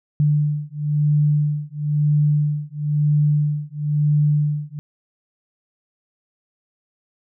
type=beating tone pair; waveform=sine; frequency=148 / 149 Hz; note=D3 / D3; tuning=+14 / +25 cents; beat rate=1 Hz; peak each=-19 dBFS; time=0.2-4.79 s; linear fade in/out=0 ms; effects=none